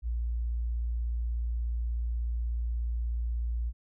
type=tone; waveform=sine; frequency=58.27 Hz; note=A#1; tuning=in tune; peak=-28 dBFS; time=0.02-3.73 s; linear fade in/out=50 ms; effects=none